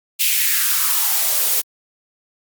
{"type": "noise with high-pass filter sweep", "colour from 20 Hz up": "blue", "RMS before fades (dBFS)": -17, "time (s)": [0.19, 1.62], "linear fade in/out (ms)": 20, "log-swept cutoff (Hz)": [2800, 400], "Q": 3.1, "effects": ["Opus 48 kbps"]}